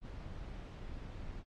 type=noise; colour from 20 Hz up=brown; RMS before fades=-45 dBFS; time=0.01-1.44 s; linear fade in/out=50 ms; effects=low-pass 5000 Hz 12 dB/octave + AAC 48 kbps